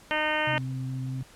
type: harmonic tone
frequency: 306.4 Hz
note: D#4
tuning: 27 cents flat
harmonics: 1 / 2 / 3 / 4 / 5 / 6 / 7 / 8 / 9 / 10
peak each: -37 / -31 / -31 / -37 / -33 / -31 / -35 / -37 / -35 / -36 dBFS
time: 0.11-0.58 s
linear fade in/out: 0 ms
type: tone with vibrato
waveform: sine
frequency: 130.3 Hz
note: C3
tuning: 7 cents flat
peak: -30 dBFS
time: 0.47-1.23 s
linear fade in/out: 5 ms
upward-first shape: sine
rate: 4.9 Hz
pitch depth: 11 cents each way
type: tone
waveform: sine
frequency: 261.6 Hz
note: C4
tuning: in tune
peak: -38 dBFS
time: 0.53-1.21 s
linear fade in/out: 0 ms
effects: pink hiss -53 dBFS RMS until 1.35 s + low-pass 11000 Hz 12 dB/octave